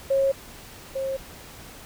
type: tone pair in turn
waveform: sine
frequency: 544 / 536.2 Hz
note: C#5 / C5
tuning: -33 / +42 cents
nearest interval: unison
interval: 25 cents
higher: first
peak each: -18 / -25 dBFS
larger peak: first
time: 0.1-0.32 / 0.95-1.17 s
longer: neither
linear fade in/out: 10 ms
effects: pink hiss -44 dBFS RMS until 1.85 s